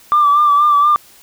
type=tone with vibrato; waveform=sine; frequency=1174.7 Hz; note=D6; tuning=in tune; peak=-7 dBFS; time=0.12-0.96 s; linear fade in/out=0 ms; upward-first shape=sine; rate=4.2 Hz; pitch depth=42 cents each way; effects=tanh soft clip ceiling -4 dBFS + white hiss -45 dBFS RMS until 1.22 s